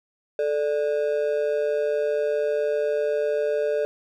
triangle ring-modulated tone, 514 Hz, C5, 31 cents flat, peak -16 dBFS, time 0.39-3.85 s, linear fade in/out 0 ms, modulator 76.2 Hz, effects none

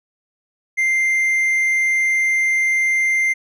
triangle tone, 2093 Hz, C7, in tune, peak -13 dBFS, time 0.77-3.34 s, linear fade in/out 20 ms, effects resampled to 32000 Hz

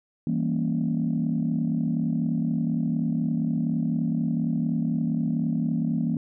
sine chord, E diminished seventh, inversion none, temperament equal, 164.81 / 196 / 233.1 / 277.2 Hz, E3 / G3 / Bb3 / Db4, 0 / 0 / 0 / 0 cents, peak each -26 / -31 / -25 / -31 dBFS, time 0.27-6.17 s, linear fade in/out 2 ms, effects tanh soft clip ceiling -15 dBFS

